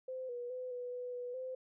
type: tone with pitch steps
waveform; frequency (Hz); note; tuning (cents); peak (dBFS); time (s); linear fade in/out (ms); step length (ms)
sine; 516 / 484.6 / 506 / 492.3 / 495 / 491.2 / 515; C5 / B4 / B4 / B4 / B4 / B4 / C5; -24 / -33 / +42 / -6 / +4 / -9 / -28; -39; 0.08-1.55; 5; 210
effects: none